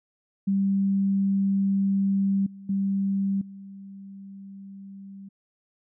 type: tone with level steps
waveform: sine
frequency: 196 Hz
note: G3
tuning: in tune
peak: -20 / -40 / -22 / -39 dBFS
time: 0.47-5.29 s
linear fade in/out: 10 ms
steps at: 2.46 / 2.69 / 3.41 s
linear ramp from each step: 5 ms
effects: none